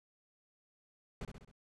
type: noise with echo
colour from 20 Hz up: brown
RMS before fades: -41 dBFS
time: 1.21-1.25 s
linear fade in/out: 2 ms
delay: 66 ms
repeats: 4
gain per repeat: -5 dB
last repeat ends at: 1.514 s
effects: low-pass 9000 Hz 12 dB/octave